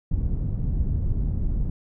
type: low-pass noise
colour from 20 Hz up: pink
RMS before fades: -24 dBFS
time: 0.11-1.7 s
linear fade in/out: 5 ms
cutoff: 130 Hz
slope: 12 dB/octave
effects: none